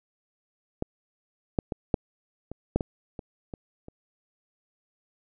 clicks, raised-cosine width 2 ms, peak -14 / -10 / -16 / -8 / -23 / -9 / -16 / -23 / -23 / -29 dBFS, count 10, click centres 0.824 / 1.588 / 1.722 / 1.942 / 2.516 / 2.76 / 2.808 / 3.192 / 3.538 / 3.884 s, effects none

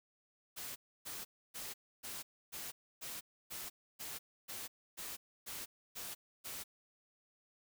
white noise bursts, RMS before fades -45 dBFS, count 13, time 0.56-6.64 s, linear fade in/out 20 ms, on 200 ms, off 290 ms, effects none

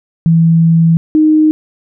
sine tone pair in turn, 164.81 / 309.5 Hz, E3 / D#4, 0 / -9 cents, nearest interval major seventh, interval 1091 cents, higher second, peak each -5 dBFS, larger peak neither, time 0.26-0.97 / 1.15-1.51 s, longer first, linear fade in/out 0 ms, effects none

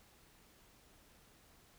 silence, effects pink hiss -65 dBFS RMS until 1.78 s

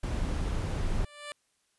brown noise, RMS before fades -30 dBFS, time 0.03-1.05 s, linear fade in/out 5 ms
10% pulse tone with exponential growth, 587.3 Hz, D5, in tune, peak -28 dBFS, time 0.76-1.32 s, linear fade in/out 0 ms, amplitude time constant 120 ms
effects white hiss -73 dBFS RMS until 1.78 s + resampled to 24000 Hz

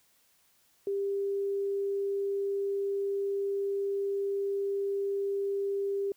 sine tone, 397.3 Hz, G4, 23 cents sharp, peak -28 dBFS, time 0.87-6.12 s, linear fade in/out 2 ms, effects white hiss -67 dBFS RMS until 6.16 s

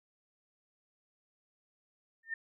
sine tone with exponential growth, 1811 Hz, A6, 49 cents sharp, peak -30 dBFS, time 2.23-2.34 s, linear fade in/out 5 ms, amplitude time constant 23 ms, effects none

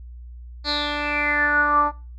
10% pulse tone with low-pass filter sweep, 293.7 Hz, D4, in tune, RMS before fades -21 dBFS, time 0.64-1.92 s, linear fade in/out 50 ms, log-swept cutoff 4400 to 1000 Hz, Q 9.5, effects noise-tail reverb RT60 0.3 s tail -19 dB re dry + added 60 Hz sine -36 dBFS peak until 2.18 s

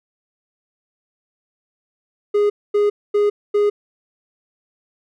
triangle tone bursts, 412.9 Hz, G#4, 10 cents flat, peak -11 dBFS, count 4, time 2.34-3.7 s, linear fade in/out 10 ms, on 160 ms, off 240 ms, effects none

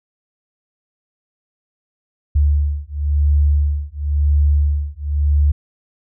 sine beating tone pair, 72.5 / 73.46 Hz, D2 / D2, -22 / +1 cents, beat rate 0.96 Hz, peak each -16 dBFS, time 2.35-5.52 s, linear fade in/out 10 ms, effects none

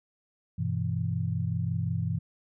sine chord, E minor, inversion first, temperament equal, 98 / 123.47 / 164.81 Hz, G2 / B2 / E3, 0 / 0 / 0 cents, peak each -31 dBFS, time 0.58-2.19 s, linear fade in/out 10 ms, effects none

